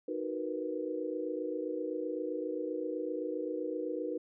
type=chord; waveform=sine; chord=B major seventh; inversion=first; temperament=equal; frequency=311.1 / 370 / 466.2 / 493.9 Hz; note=D#4 / F#4 / A#4 / B4; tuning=0 / 0 / 0 / 0 cents; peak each=-38 / -40 / -40 / -38 dBFS; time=0.08-4.18 s; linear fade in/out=5 ms; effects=none